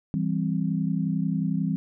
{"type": "chord", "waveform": "sine", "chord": "C major", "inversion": "first", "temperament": "equal", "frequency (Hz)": [164.81, 196, 261.6], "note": ["E3", "G3", "C4"], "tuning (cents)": [0, 0, 0], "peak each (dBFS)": [-26, -27, -30], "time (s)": [0.14, 1.76], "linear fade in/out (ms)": 0, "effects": []}